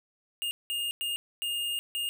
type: tone bursts at uneven times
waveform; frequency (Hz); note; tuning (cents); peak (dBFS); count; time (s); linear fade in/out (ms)
square; 2830; F7; +22; -30; 5; 0.42-0.51 / 0.7-0.91 / 1.01-1.16 / 1.42-1.79 / 1.95-2.09; 0
effects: none